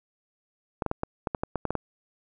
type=clicks; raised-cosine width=1 ms; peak=-13 dBFS; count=11; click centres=0.822 / 0.863 / 0.914 / 1.034 / 1.272 / 1.348 / 1.435 / 1.557 / 1.653 / 1.706 / 1.753 s; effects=none